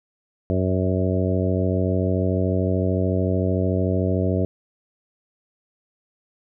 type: harmonic tone with a mistuned harmonic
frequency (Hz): 93.5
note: F#2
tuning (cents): +19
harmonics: 1 / 2 / 3 / 4 / 5 / 6 / 7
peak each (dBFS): -22 / -25 / -27 / -28 / -29 / -30 / -30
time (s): 0.5-4.45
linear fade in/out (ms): 0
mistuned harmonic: 7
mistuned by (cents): -18
effects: none